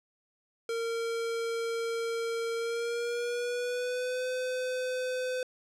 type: tone with pitch glide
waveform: square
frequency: 460.2 to 507.7 Hz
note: A#4 to B4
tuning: -22 to +48 cents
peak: -31 dBFS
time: 0.69-5.43 s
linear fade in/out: 2 ms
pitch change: +170 cents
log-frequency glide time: 2.56-4.27 s
effects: low-pass 9000 Hz 12 dB/octave